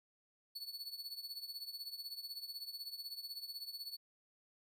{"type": "tone with tremolo", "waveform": "45% pulse", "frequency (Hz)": 4435, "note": "C#8", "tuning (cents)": 0, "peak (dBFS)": -40, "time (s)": [0.55, 3.97], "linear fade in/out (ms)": 10, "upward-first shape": "triangle", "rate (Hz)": 16, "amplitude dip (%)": 85, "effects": []}